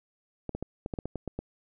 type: clicks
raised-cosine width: 2 ms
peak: -20 dBFS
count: 10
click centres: 0.493 / 0.55 / 0.626 / 0.861 / 0.938 / 0.988 / 1.056 / 1.157 / 1.277 / 1.39 s
effects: none